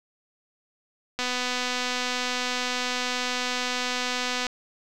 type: click train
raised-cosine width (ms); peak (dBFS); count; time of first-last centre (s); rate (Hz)
0.2; -11; 817; 1.19-4.467; 249
effects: none